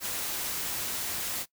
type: noise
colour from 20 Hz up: white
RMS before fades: -33 dBFS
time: 0-1.46 s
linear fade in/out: 50 ms
effects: noise-tail reverb RT60 0.1 s tail -20 dB re dry